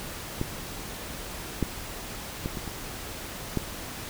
clicks, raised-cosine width 3 ms, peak -14 / -11 / -16 / -21 / -23 / -12 dBFS, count 6, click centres 0.414 / 1.627 / 2.459 / 2.572 / 2.677 / 3.573 s, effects pink hiss -38 dBFS RMS until 4.09 s

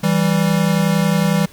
square tone pair together, 163.97 / 195 Hz, E3 / G3, -9 / -9 cents, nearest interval minor third, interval 300 cents, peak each -17 dBFS, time 0.03-1.46 s, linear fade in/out 10 ms, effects pink hiss -44 dBFS RMS until 1.52 s

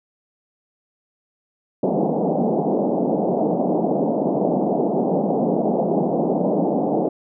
pink band-pass noise, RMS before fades -20 dBFS, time 1.83-7.09 s, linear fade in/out 5 ms, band 170 to 780 Hz, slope 48 dB/octave, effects none

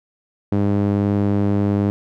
sawtooth tone with band-pass filter, 101.2 Hz, G#2, 44 cents flat, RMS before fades -18 dBFS, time 0.52-1.9 s, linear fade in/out 0 ms, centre 260 Hz, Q 0.99, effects none

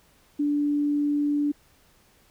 sine tone, 291.5 Hz, D4, 13 cents flat, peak -21 dBFS, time 0.39-1.52 s, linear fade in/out 10 ms, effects pink hiss -60 dBFS RMS until 2.3 s

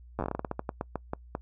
slowing click train, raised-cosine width 1 ms, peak -17 dBFS, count 18, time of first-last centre 0.19-1.351 s, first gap 9 ms, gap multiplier 1.22, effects noise-tail reverb RT60 0.1 s tail -25 dB re dry + added 60 Hz sine -48 dBFS peak until 1.41 s

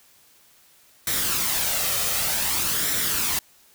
white noise with flanger, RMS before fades -24 dBFS, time 1.07-3.39 s, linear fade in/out 2 ms, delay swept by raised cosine 0.53 to 1.63 ms, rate 0.54 Hz, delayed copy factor +0.5, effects white hiss -56 dBFS RMS until 3.74 s

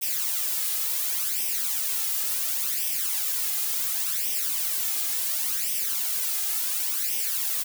blue noise with flanger, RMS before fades -27 dBFS, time 0.01-7.64 s, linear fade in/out 20 ms, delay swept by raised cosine 0.35 to 2.45 ms, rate 0.7 Hz, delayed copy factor +0.7, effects none

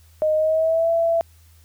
sine tone with pitch glide, 619 to 667.3 Hz, D#5 to E5, -9 to +21 cents, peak -16 dBFS, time 0.22-1.21 s, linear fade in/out 0 ms, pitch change +130 cents, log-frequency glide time 0.35-0.9 s, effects added 81 Hz sine -49 dBFS peak until 1.64 s + white hiss -58 dBFS RMS until 1.64 s

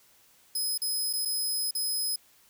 15% pulse tone with dropouts, 5080 Hz, D#8, 35 cents sharp, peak -22 dBFS, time 0.55-2.16 s, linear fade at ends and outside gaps 5 ms, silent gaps 0.778-0.817 / 1.13-1.134 / 1.252-1.255 / 1.71-1.75 s, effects white hiss -61 dBFS RMS until 2.49 s

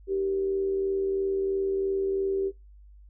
sine tone with amplitude modulation, 388.6 Hz, G4, 15 cents flat, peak -22 dBFS, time 0.07-2.52 s, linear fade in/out 50 ms, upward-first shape sine, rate 83 Hz, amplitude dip 45%, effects noise-tail reverb RT60 0.2 s tail -21 dB re dry + added 50 Hz sine -48 dBFS peak until 3.09 s

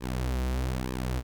sawtooth tone with flanger, 63.4 Hz, B1, 46 cents sharp, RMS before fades -30 dBFS, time 0-1.23 s, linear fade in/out 50 ms, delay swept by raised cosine 1.4 to 7.2 ms, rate 1.1 Hz, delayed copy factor -0.8, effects none

